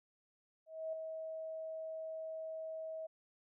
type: tone with ADSR envelope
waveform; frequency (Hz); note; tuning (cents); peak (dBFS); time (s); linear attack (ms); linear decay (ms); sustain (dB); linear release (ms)
sine; 640; D#5; +49; -36; 0.66-3.07; 270; 3; -5; 12
effects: none